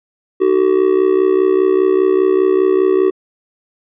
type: tone with amplitude modulation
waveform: triangle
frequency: 377.8 Hz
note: F#4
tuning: 36 cents sharp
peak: -4 dBFS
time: 0.4-3.11 s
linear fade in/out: 20 ms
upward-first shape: sine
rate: 65 Hz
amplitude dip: 85%
effects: resampled to 8000 Hz